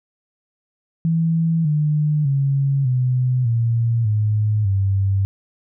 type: tone with pitch steps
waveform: sine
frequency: 164.2 / 150.57 / 138.08 / 126.62 / 116.11 / 106.47 / 97.63 Hz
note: E3 / D3 / C#3 / B2 / A#2 / G#2 / G2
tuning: -6 / +44 / -6 / +44 / -6 / +44 / -7 cents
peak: -15 dBFS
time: 1.05-5.25 s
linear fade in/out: 0 ms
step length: 600 ms
effects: none